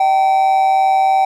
triangle tone with amplitude modulation, 770 Hz, G5, 31 cents flat, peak -6 dBFS, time 0-1.25 s, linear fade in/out 5 ms, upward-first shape sine, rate 143 Hz, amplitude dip 50%, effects none

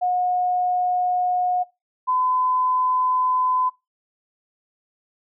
sine tone pair in turn, 724 / 1013.6 Hz, F#5 / B5, -38 / +45 cents, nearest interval tritone, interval 583 cents, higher second, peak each -18 dBFS, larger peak neither, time 0.01-1.64 / 2.07-3.7 s, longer neither, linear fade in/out 20 ms, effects noise-tail reverb RT60 0.2 s tail -19 dB re dry

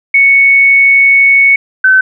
sine tone pair in turn, 2217 / 1527.2 Hz, C#7 / G6, 0 / -46 cents, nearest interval tritone, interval 646 cents, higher first, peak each -3 dBFS, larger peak neither, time 0.14-1.56 / 1.84-2.01 s, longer first, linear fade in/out 5 ms, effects none

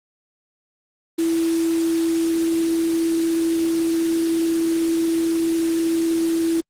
sine tone in noise, 330 Hz, E4, 2 cents sharp, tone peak -17 dBFS, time 1.18-6.61 s, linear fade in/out 10 ms, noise white, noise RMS -31 dBFS, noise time 1.18-6.61 s, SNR +11 dB, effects low-pass 10000 Hz 12 dB/octave + Opus 24 kbps

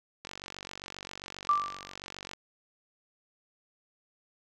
click train, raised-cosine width 0.2 ms, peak -23 dBFS, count 100, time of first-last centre 0.25-2.334 s, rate 47.5 Hz
sine tone with exponential decay, 1174.7 Hz, D6, in tune, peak -19 dBFS, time 1.49-1.94 s, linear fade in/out 2 ms, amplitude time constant 97 ms
effects none

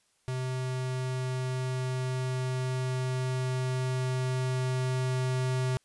square tone with level ramp, 128.7 Hz, C3, 28 cents flat, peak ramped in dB -31 to -27 dBFS, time 0.28-5.77 s, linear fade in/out 0 ms, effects white hiss -70 dBFS RMS until 5.84 s + resampled to 24000 Hz

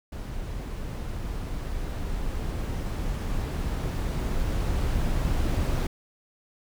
brown noise with level ramp, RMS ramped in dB -34 to -24 dBFS, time 0.12-5.87 s, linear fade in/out 5 ms, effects none

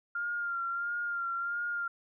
sine tone with vibrato, 1396.9 Hz, F6, in tune, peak -31 dBFS, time 0.15-1.88 s, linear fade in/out 5 ms, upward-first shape sine, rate 1.5 Hz, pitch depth 32 cents each way, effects none

